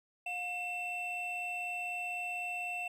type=tone pair together; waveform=triangle; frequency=717 / 2684 Hz; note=F5 / E7; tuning=+45 / +31 cents; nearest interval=octave + major seventh; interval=2286 cents; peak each=-39 / -35 dBFS; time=0.26-2.88 s; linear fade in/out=5 ms; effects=none